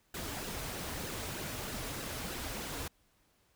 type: noise with flanger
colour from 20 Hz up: pink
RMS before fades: -40 dBFS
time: 0.14-2.88 s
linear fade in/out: 5 ms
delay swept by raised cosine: 0.88 to 5.78 ms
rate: 3.2 Hz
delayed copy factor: -0.55
effects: pink hiss -71 dBFS RMS until 3.55 s